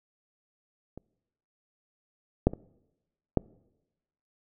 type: clicks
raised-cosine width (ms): 2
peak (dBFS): -28 / -6 / -23 / -8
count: 4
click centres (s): 0.976 / 2.47 / 2.535 / 3.373
effects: noise-tail reverb RT60 1.0 s tail -25 dB re dry